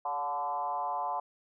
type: tone with frequency modulation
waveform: sine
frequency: 870 Hz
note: A5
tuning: 20 cents flat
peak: -30 dBFS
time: 0.05-1.2 s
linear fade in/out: 5 ms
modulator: 149 Hz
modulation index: 1.4
effects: none